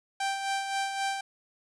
sawtooth tone with tremolo, 784 Hz, G5, in tune, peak -23 dBFS, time 0.2-1.21 s, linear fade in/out 5 ms, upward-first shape sine, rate 3.8 Hz, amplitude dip 50%, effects resampled to 22050 Hz + 10-bit

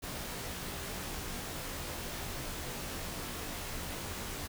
pink noise with comb filter, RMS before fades -40 dBFS, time 0.02-4.48 s, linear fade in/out 20 ms, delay 19 ms, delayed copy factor -0.7, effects none

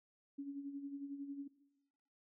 sine tone with tremolo, 280.5 Hz, C#4, 21 cents sharp, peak -40 dBFS, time 0.38-1.48 s, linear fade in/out 10 ms, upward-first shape sine, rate 11 Hz, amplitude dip 60%, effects noise-tail reverb RT60 1.0 s tail -19 dB re dry

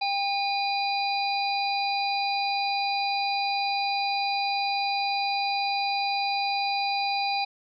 harmonic tone with a mistuned harmonic, 799 Hz, G5, 33 cents sharp, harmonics 1 / 3 / 5 / 6, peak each -26 / -31 / -33 / -34 dBFS, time 0.01-7.45 s, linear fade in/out 10 ms, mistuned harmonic 3, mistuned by +42 cents, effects none

